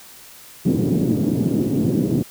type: band-pass noise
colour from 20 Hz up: white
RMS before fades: -19 dBFS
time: 0.65-2.23 s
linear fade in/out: 10 ms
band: 120 to 320 Hz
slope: 24 dB/octave
effects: white hiss -43 dBFS RMS until 2.3 s